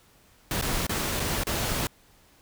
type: noise with dropouts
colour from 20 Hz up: pink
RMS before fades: -28 dBFS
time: 0.51-1.87 s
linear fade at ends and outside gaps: 1 ms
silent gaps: 0.613-0.623 / 0.867-0.894 / 1.197-1.201 / 1.436-1.469 s
effects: pink hiss -59 dBFS RMS until 2.41 s